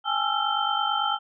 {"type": "tone cluster", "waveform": "sine", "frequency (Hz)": [808, 857, 1317, 1366, 3110], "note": ["G#5", "A5", "E6", "F6", "G7"], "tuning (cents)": [-48, -46, -2, -39, -14], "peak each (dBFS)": -29, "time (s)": [0.04, 1.19], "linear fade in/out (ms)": 50, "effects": []}